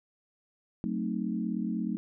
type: chord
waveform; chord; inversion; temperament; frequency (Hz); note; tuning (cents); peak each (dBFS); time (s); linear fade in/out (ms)
sine; F# diminished seventh; none; equal with one note detuned; 185 / 221.9 / 261.6 / 311.1; F#3 / A3 / C4 / Eb4; 0 / +15 / 0 / 0; -34 / -32 / -37 / -37; 0.84-1.97; 0
effects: none